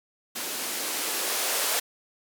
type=noise with band-pass filter sweep; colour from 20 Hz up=violet; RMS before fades=-29 dBFS; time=0.35-1.8 s; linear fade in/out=10 ms; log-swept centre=230 to 560 Hz; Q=1.6; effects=none